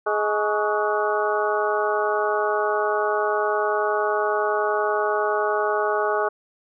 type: harmonic tone with a mistuned harmonic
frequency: 210.1 Hz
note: G#3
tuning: 20 cents sharp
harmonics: 2 / 3 / 4 / 5 / 6 / 7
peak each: -24 / -26 / -27 / -28 / -29 / -29 dBFS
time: 0.06-6.29 s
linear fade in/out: 10 ms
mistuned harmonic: 5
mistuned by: +110 cents
effects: none